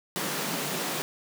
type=high-pass noise; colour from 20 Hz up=pink; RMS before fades=-31 dBFS; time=0.16-1.02 s; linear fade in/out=0 ms; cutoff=150 Hz; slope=48 dB/octave; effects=none